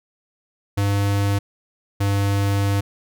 square tone pair in turn, 100.4 / 99.89 Hz, G2 / G2, +42 / +33 cents, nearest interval unison, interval 9 cents, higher first, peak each -18 dBFS, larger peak neither, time 0.77-1.39 / 2-2.81 s, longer second, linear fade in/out 10 ms, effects none

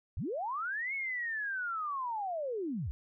sine linear two-way sweep, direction up then down, 51.91 to 2217 to 51.91 Hz, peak -33 dBFS, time 0.17-2.91 s, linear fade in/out 0 ms, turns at 0.94 s, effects none

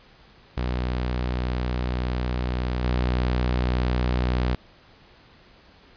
sawtooth tone with level steps, 61.74 Hz, B1, in tune, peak -20 / -17 dBFS, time 0.57-4.55 s, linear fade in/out 5 ms, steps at 2.84 s, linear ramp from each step 5 ms, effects pink hiss -53 dBFS RMS until 5.96 s + resampled to 11025 Hz

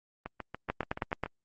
two click trains, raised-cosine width 0.5 ms, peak -22 / -14 dBFS, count 8 / 6, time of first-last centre 0.26-1.26 / 0.7-1.236 s, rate 7 / 9.32 Hz, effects Opus 24 kbps

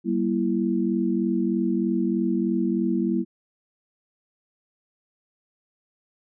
sine tone cluster, 193.4 / 236.6 / 333.3 Hz, G3 / A#3 / E4, -23 / +26 / +19 cents, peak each -25 dBFS, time 0.04-3.25 s, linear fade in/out 50 ms, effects none

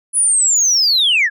sine linear sweep, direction down, 10080 to 1614 Hz, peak -9 dBFS, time 0.13-1.3 s, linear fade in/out 50 ms, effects tanh soft clip ceiling -8 dBFS

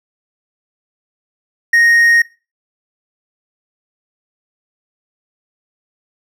triangle tone, 1864.7 Hz, A#6, in tune, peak -6 dBFS, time 1.73-2.22 s, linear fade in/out 5 ms, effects noise-tail reverb RT60 0.3 s tail -19 dB re dry

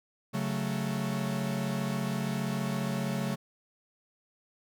45% pulse chord, F# minor, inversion second, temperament equal, 138.59 / 185 / 220 Hz, C#3 / F#3 / A3, 0 / 0 / 0 cents, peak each -34 dBFS, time 0.33-3.36 s, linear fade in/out 20 ms, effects none

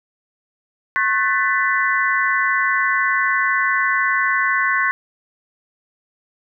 sine tone cluster, 1087 / 1505 / 1761 / 1993 Hz, C#6 / F#6 / A6 / B6, -34 / +29 / +1 / +15 cents, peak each -21 dBFS, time 0.96-4.91 s, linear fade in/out 0 ms, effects none

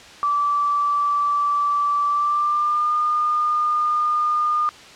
sine tone with pitch glide, 1161 to 1215.2 Hz, D6 to D#6, -20 to -41 cents, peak -17 dBFS, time 0.23-4.69 s, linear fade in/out 0 ms, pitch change +79 cents, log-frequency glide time 2.07-2.94 s, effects white hiss -42 dBFS RMS until 4.95 s + low-pass 5000 Hz 12 dB/octave

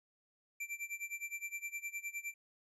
square tone with tremolo, 2349 Hz, D7, in tune, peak -38 dBFS, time 0.6-2.34 s, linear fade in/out 5 ms, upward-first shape sine, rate 9.7 Hz, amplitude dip 90%, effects resampled to 32000 Hz

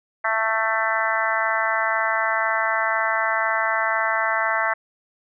harmonic tone, 222 Hz, A3, 16 cents sharp, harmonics 3 / 4 / 5 / 6 / 7 / 8 / 9, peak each -27 / -27 / -27 / -27 / -27 / -27 / -27 dBFS, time 0.24-4.74 s, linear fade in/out 10 ms, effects none

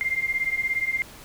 sine beating tone pair, 2093 / 2110 Hz, C7 / C7, 0 / +14 cents, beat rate 17 Hz, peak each -27 / -25 dBFS, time 0.01-1.02 s, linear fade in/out 0 ms, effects pink hiss -45 dBFS RMS until 1.24 s

